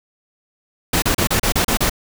pink noise bursts, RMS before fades -17 dBFS, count 8, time 0.93-1.897 s, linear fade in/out 5 ms, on 92 ms, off 33 ms, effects none

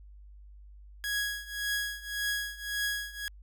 sawtooth tone with tremolo, 1661.2 Hz, G#6, in tune, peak -24 dBFS, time 1.04-3.28 s, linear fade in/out 0 ms, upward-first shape triangle, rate 1.8 Hz, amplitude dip 90%, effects added 50 Hz sine -48 dBFS peak until 3.42 s

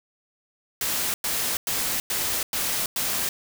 white noise bursts, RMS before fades -26 dBFS, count 6, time 0.81-3.29 s, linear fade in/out 2 ms, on 330 ms, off 100 ms, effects none

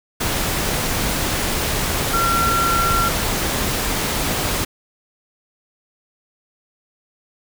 sine tone in noise, 1366 Hz, F6, 39 cents flat, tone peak -17 dBFS, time 2.13-3.09 s, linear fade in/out 10 ms, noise pink, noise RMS -21 dBFS, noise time 0.2-4.65 s, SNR +1 dB, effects none

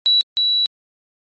sine tone pair in turn, 3926 / 3926 Hz, B7 / B7, -11 / -11 cents, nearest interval unison, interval 0 cents, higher neither, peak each -11 / -14 dBFS, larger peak first, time 0.06-0.21 / 0.37-0.66 s, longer second, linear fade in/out 0 ms, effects MP3 32 kbps

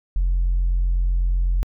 sine tone, 44.04 Hz, F1, 15 cents sharp, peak -15 dBFS, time 0.16-1.63 s, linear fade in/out 0 ms, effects tanh soft clip ceiling -14 dBFS

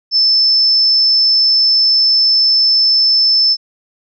sine tone, 5274 Hz, E8, in tune, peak -8 dBFS, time 0.11-3.57 s, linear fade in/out 50 ms, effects none

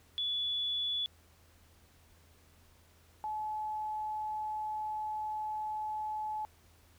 sine tone pair in turn, 3430 / 857.5 Hz, A7 / A5, -45 / -45 cents, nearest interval 2 octaves, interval 2400 cents, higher first, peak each -31 / -34 dBFS, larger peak first, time 0.18-1.06 / 3.24-6.45 s, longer second, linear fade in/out 0 ms, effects added 82 Hz sine -63 dBFS peak until 6.98 s + pink hiss -65 dBFS RMS until 6.98 s

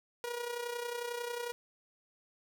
sawtooth tone with amplitude modulation, 479.3 Hz, A#4, 48 cents sharp, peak -30 dBFS, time 0.24-1.52 s, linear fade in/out 0 ms, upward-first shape sine, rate 31.1 Hz, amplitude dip 60%, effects none

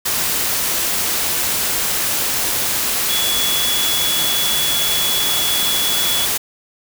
sine tone in noise, 3388 Hz, G#7, 34 cents sharp, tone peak -19 dBFS, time 3.09-6.26 s, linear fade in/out 10 ms, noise white, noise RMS -19 dBFS, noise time 0.05-6.38 s, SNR -3 dB, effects none

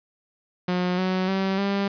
sawtooth tone with pitch steps, 180 / 186.03 / 192.25 / 198.69 Hz, F#3 / F#3 / G3 / G3, -47 / +10 / -33 / +24 cents, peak -18 dBFS, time 0.68-1.88 s, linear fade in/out 5 ms, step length 300 ms, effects resampled to 11025 Hz + 8-bit

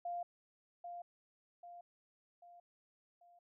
sine tone with echo, 698.5 Hz, F5, in tune, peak -38 dBFS, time 0.05-0.23 s, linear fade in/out 5 ms, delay 790 ms, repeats 4, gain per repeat -6 dB, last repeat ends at 3.39 s, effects none

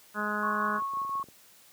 harmonic tone, 209.7 Hz, G#3, 17 cents sharp, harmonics 1 / 2 / 3 / 4 / 5 / 6 / 7 / 8, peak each -35 / -40 / -40 / -42 / -36 / -35 / -33 / -41 dBFS, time 0.14-0.81 s, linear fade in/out 50 ms
sine tone with tremolo, 1100 Hz, C#6, 14 cents flat, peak -28 dBFS, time 0.43-1.23 s, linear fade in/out 2 ms, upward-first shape sine, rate 5.8 Hz, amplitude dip 35%
clicks, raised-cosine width 2 ms, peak -38 dBFS, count 12, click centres 0.69 / 0.785 / 0.821 / 0.936 / 0.971 / 1.017 / 1.049 / 1.094 / 1.154 / 1.197 / 1.24 / 1.286 s
effects white hiss -57 dBFS RMS until 1.72 s + high-pass 100 Hz 12 dB/octave

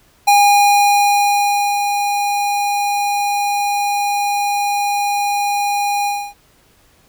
square tone with ADSR envelope, 815 Hz, G#5, 33 cents flat, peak -8 dBFS, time 0.27-6.34 s, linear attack 12 ms, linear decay 1500 ms, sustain -8 dB, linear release 280 ms, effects pink hiss -53 dBFS RMS until 7.08 s

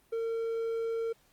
triangle tone, 456 Hz, A#4, 38 cents flat, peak -28 dBFS, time 0.12-1.13 s, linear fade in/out 10 ms, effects pink hiss -66 dBFS RMS until 1.32 s + Opus 24 kbps

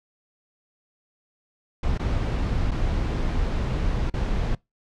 brown noise with dropouts, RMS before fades -24 dBFS, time 1.83-4.55 s, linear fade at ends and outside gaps 5 ms, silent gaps 1.978-1.994 / 2.71-2.715 / 4.1-4.138 s, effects noise-tail reverb RT60 0.2 s tail -24 dB re dry + low-pass 5000 Hz 12 dB/octave

